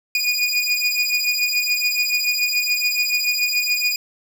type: beating tone pair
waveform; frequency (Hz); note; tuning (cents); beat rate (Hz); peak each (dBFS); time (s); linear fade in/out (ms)
25% pulse; 2453 / 2460; D#7 / D#7; -25 / -20; 7; -17; 0.15-3.96; 2
effects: none